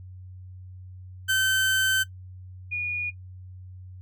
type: tone pair in turn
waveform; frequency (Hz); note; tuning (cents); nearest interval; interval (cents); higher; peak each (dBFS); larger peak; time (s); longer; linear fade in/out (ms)
30% pulse / sine; 1540 / 2445; G6 / D#7; -31 / -31; minor sixth; 800; second; -18 / -25; first; 1.28-2.04 / 2.71-3.11; first; 20
effects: noise-tail reverb RT60 0.1 s tail -18 dB re dry + added 92 Hz sine -40 dBFS peak until 4.01 s